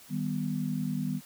sine chord, Eb augmented, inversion none, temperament equal, 155.56 / 196 / 246.9 Hz, Eb3 / G3 / B3, 0 / 0 / 0 cents, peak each -33 dBFS, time 0.09-1.21 s, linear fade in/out 50 ms, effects white hiss -53 dBFS RMS until 1.25 s

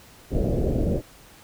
pink low-pass noise, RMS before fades -23 dBFS, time 0.3-1.02 s, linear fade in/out 50 ms, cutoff 610 Hz, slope 48 dB/octave, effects pink hiss -50 dBFS RMS until 1.43 s

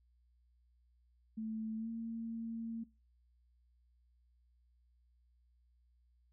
sine tone with pitch glide, 220 to 227.8 Hz, A3 to A#3, 0 to -40 cents, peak -38 dBFS, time 1.37-2.84 s, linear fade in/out 10 ms, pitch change +60 cents, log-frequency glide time 1.77-1.88 s, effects noise-tail reverb RT60 0.3 s tail -21 dB re dry + added 60 Hz sine -68 dBFS peak until 6.32 s

